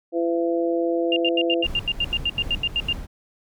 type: harmonic tone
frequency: 168.7 Hz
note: E3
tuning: 40 cents sharp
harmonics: 2 / 3 / 4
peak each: -22 / -24 / -28 dBFS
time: 0.12-1.66 s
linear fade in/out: 50 ms
type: tone bursts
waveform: sine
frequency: 2800 Hz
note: F7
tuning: 4 cents sharp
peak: -19 dBFS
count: 15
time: 1.12-2.927 s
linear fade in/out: 2 ms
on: 43 ms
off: 83 ms
type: noise with tremolo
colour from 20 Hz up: brown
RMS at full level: -31 dBFS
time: 1.63-3.07 s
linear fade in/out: 20 ms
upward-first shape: sine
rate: 2.6 Hz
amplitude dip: 40%
effects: none